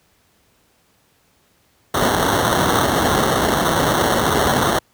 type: noise with sample-and-hold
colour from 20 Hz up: white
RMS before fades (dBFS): -17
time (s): 1.94-4.79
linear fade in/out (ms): 5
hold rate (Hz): 2450
effects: pink hiss -59 dBFS RMS until 4.93 s + high-pass 60 Hz 12 dB/octave